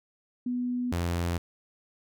sine / sawtooth tone pair in turn, 246.7 / 86.17 Hz, B3 / F2, -2 / -23 cents, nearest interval octave + tritone, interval 1821 cents, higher first, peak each -27 / -23 dBFS, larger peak second, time 0.46-0.92 / 0.92-1.38 s, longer neither, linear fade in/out 5 ms, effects none

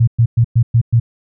sine tone bursts, 116.54 Hz, A#2, in tune, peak -7 dBFS, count 6, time 0-1 s, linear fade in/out 10 ms, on 75 ms, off 110 ms, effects none

